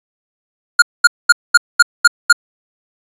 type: tone bursts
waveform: square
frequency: 1423 Hz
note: F6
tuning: 32 cents sharp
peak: -3 dBFS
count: 7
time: 0.79-2.327 s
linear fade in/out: 5 ms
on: 31 ms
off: 220 ms
effects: resampled to 22050 Hz